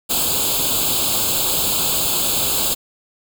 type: noise with comb filter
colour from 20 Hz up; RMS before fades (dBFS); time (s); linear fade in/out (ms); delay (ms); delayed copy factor
white; -19; 0.09-2.75; 20; 0.26; +0.95
effects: none